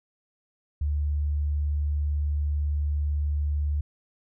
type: tone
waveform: sine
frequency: 73.5 Hz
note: D2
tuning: 2 cents sharp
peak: -23 dBFS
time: 0.81-3.81 s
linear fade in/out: 5 ms
effects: none

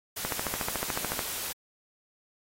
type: noise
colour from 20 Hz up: white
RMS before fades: -35 dBFS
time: 0.16-1.53 s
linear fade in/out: 10 ms
type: click train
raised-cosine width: 0.5 ms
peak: -15 dBFS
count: 14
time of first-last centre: 0.25-1.192 s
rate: 13.8 Hz
effects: AAC 48 kbps

